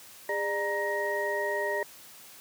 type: tone cluster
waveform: sine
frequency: 407.6 / 597 / 938 / 1881 Hz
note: G#4 / D5 / A#5 / A#6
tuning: -32 / +28 / +11 / +15 cents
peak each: -33 / -32 / -35 / -32 dBFS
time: 0.29-1.83 s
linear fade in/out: 2 ms
effects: white hiss -50 dBFS RMS until 2.4 s + high-pass 80 Hz 12 dB/octave